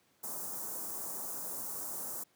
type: band-stop noise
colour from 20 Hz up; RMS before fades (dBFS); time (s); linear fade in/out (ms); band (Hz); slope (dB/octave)
white; -40; 0.23-2.24; 10; 1200 to 6800; 24
effects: pink hiss -70 dBFS RMS until 2.35 s + high-pass 150 Hz 12 dB/octave